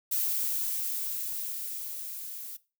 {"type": "noise with level ramp", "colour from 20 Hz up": "violet", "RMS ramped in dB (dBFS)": [-28, -41], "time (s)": [0.11, 2.57], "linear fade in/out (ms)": 10, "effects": ["noise-tail reverb RT60 0.3 s tail -19 dB re dry"]}